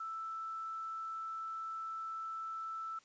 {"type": "tone", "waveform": "sine", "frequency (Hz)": 1322, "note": "E6", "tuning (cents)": 5, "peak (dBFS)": -39, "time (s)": [0, 2.99], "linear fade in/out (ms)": 5, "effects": ["white hiss -66 dBFS RMS until 3.04 s", "resampled to 16000 Hz"]}